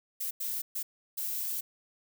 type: noise bursts at uneven times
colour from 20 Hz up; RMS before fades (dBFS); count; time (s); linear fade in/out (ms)
violet; -34; 4; 0.2-0.31 / 0.4-0.62 / 0.75-0.83 / 1.17-1.61; 10
effects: none